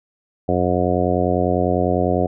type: harmonic tone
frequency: 90 Hz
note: F#2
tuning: 47 cents flat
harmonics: 1 / 2 / 3 / 4 / 5 / 6 / 7 / 8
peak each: -24 / -24 / -24 / -24 / -24 / -24 / -24 / -24 dBFS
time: 0.48-2.27 s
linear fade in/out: 10 ms
effects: none